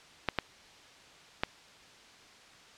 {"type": "clicks", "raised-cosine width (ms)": 0.3, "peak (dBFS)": -11, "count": 3, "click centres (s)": [0.287, 0.387, 1.435], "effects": ["white hiss -55 dBFS RMS until 2.77 s", "low-pass 5000 Hz 12 dB/octave"]}